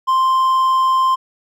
triangle tone, 1046.5 Hz, C6, in tune, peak -10 dBFS, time 0.07-1.16 s, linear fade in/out 20 ms, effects none

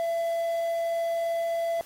triangle tone, 671 Hz, E5, 31 cents sharp, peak -23 dBFS, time 0-1.81 s, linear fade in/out 0 ms, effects white hiss -51 dBFS RMS until 1.85 s + AAC 48 kbps

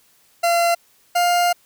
40% pulse tone pair in turn, 685 / 703 Hz, F5 / F5, -34 / +11 cents, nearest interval unison, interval 45 cents, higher second, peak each -14 dBFS, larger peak neither, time 0.43-0.75 / 1.15-1.53 s, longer second, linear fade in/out 10 ms, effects white hiss -57 dBFS RMS until 1.65 s

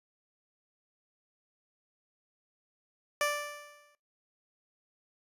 15% pulse tone with exponential decay, 587.3 Hz, D5, in tune, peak -19 dBFS, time 3.21-3.95 s, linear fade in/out 1 ms, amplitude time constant 160 ms, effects noise-tail reverb RT60 0.2 s tail -19 dB re dry + resampled to 32000 Hz

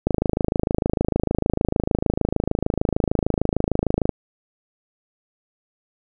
click train, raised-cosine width 2 ms, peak -5 dBFS, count 108, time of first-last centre 0.07-4.093 s, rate 26.6 Hz, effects none

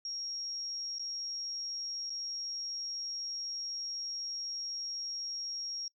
sine tone with dropouts, 5588 Hz, F8, in tune, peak -36 dBFS, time 0.05-5.88 s, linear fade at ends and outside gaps 2 ms, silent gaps 0.985-0.994 / 2.097-2.102 s, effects noise-tail reverb RT60 0.1 s tail -26 dB re dry

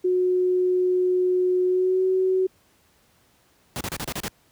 sine tone with pitch glide, 364.9 to 374.7 Hz, F#4 to F#4, -24 to +22 cents, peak -18 dBFS, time 0.04-2.47 s, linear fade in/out 10 ms, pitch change +46 cents, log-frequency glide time 1.65-2.04 s
pink noise bursts, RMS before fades -29 dBFS, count 7, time 3.76-4.281 s, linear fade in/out 0 ms, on 47 ms, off 32 ms
effects pink hiss -61 dBFS RMS until 4.51 s + high-pass 60 Hz 12 dB/octave

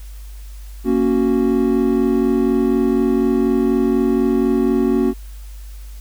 triangle chord, F# major, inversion first, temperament equal, 233.1 / 277.2 / 370 Hz, A#3 / C#4 / F#4, 0 / 0 / 0 cents, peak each -16 dBFS, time 0.84-5.14 s, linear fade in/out 50 ms, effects added 50 Hz sine -31 dBFS peak until 6 s + white hiss -48 dBFS RMS until 6 s

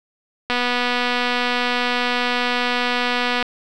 click train, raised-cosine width 0.3 ms, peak -5 dBFS, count 718, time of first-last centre 0.5-3.427 s, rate 245 Hz, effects none

